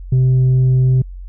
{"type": "tone with tanh clipping", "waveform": "sine", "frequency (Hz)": 128.8, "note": "C3", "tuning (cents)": -27, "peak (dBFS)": -10, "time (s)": [0.12, 1.02], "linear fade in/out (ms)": 5, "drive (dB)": 2, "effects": ["added 45 Hz sine -28 dBFS peak until 1.28 s"]}